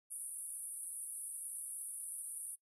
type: band-pass noise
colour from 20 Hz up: white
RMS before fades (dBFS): -45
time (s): 0.1-2.56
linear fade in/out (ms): 20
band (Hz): 9200 to 11000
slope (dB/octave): 96
effects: noise-tail reverb RT60 0.1 s tail -21 dB re dry